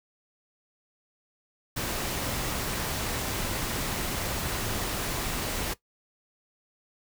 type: noise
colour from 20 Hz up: pink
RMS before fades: -31 dBFS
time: 1.76-5.74 s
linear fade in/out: 10 ms
effects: noise-tail reverb RT60 0.1 s tail -17 dB re dry